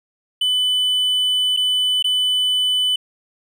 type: tone with dropouts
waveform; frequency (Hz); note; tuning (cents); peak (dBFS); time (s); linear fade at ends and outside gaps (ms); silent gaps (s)
triangle; 3000; F#7; +23; -14; 0.41-2.96; 5; 1.566-1.571 / 2.026-2.042
effects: none